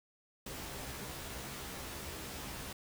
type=noise with comb filter; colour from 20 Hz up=pink; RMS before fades=-44 dBFS; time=0.46-2.73 s; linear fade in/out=5 ms; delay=15 ms; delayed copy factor=+0.8; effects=none